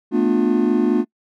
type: chord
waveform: triangle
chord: B half-diminished seventh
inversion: third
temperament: just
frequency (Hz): 222.2 / 246.9 / 296.3 / 355.6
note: A3 / B3 / D4 / F4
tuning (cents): +17 / 0 / +15 / +31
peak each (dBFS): -18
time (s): 0.11-1.05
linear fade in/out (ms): 50
effects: noise-tail reverb RT60 0.1 s tail -25 dB re dry

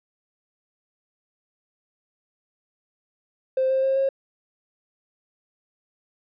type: tone with pitch steps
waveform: triangle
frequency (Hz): 523.3 / 529.1 / 534.9 / 540.8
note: C5 / C5 / C5 / C#5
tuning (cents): 0 / +19 / +38 / -43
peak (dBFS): -15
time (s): 3.57-4.09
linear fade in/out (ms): 5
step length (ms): 130
effects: tanh soft clip ceiling -16 dBFS + resampled to 11025 Hz

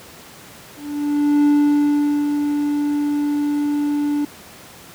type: tone with ADSR envelope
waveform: triangle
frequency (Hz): 292.1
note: D4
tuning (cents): -9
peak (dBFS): -9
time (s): 0.76-4.25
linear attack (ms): 690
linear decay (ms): 820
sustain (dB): -6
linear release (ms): 4
effects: pink hiss -41 dBFS RMS until 4.94 s + high-pass 100 Hz 12 dB/octave

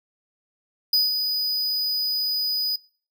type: tone with ADSR envelope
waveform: square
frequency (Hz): 4969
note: D#8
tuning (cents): -3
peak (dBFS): -16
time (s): 0.93-2.76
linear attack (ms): 4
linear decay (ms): 170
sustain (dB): -7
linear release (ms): 4
effects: noise-tail reverb RT60 0.5 s tail -25 dB re dry

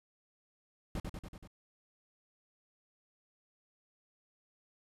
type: noise with echo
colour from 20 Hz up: brown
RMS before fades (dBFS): -37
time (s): 0.95-1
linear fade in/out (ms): 2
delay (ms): 95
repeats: 5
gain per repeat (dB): -3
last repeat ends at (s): 1.475
effects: resampled to 32000 Hz

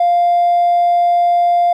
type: tone with hard clipping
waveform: sine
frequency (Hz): 698.5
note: F5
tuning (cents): 0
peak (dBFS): -10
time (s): 0-1.73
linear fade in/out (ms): 5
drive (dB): 1
effects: none

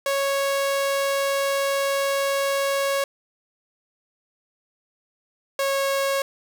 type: tone pair in turn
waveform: sawtooth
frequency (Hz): 553 / 549.2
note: C#5 / C#5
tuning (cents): -4 / -16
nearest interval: unison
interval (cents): 12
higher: first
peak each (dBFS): -17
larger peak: neither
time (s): 0.06-3.04 / 5.59-6.22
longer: first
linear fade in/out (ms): 2
effects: none

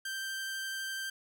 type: tone with vibrato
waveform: sawtooth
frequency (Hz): 1568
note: G6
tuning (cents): 0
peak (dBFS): -32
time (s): 0.05-1.1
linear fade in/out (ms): 5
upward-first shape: sine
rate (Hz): 12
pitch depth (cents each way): 8
effects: none

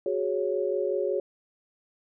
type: chord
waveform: sine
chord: F# suspended second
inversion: none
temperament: equal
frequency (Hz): 370 / 415.3 / 554.4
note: F#4 / G#4 / C#5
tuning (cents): 0 / 0 / 0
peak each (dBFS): -29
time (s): 0.06-1.2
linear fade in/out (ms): 2
effects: none

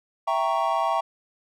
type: chord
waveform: triangle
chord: E diminished seventh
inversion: none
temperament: equal with one note detuned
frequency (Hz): 662.3 / 784 / 932.3 / 1108.7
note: E5 / G5 / Bb5 / Db6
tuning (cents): +8 / 0 / 0 / 0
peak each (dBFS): -25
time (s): 0.27-1.01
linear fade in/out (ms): 10
effects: none

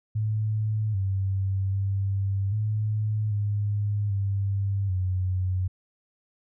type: tone with pitch steps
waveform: sine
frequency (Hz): 107.8 / 96.6 / 98.1 / 107 / 103.1 / 98.9 / 92.5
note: A2 / G2 / G2 / A2 / G#2 / G2 / F#2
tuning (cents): -35 / -25 / +2 / -48 / -12 / +16 / 0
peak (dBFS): -23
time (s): 0.15-5.68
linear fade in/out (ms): 10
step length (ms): 790
effects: none

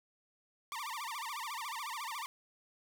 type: tone with vibrato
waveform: sawtooth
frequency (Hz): 1035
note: C6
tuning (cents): -19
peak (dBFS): -35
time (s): 0.72-2.26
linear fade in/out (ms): 0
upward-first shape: sine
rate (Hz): 14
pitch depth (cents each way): 260
effects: 12-bit

